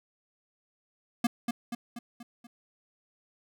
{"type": "tone with echo", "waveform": "square", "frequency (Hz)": 237, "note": "A#3", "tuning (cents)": 29, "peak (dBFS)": -23, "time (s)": [1.24, 1.27], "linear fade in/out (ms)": 5, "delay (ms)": 240, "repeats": 5, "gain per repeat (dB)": -5, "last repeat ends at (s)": 2.47, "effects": []}